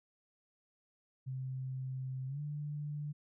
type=tone with pitch glide; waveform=sine; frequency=130.81 to 147.68 Hz; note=C3 to D3; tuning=0 to +10 cents; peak=-37 dBFS; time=1.26-3.13 s; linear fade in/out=20 ms; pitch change=+210 cents; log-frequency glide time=2.27-2.4 s; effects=none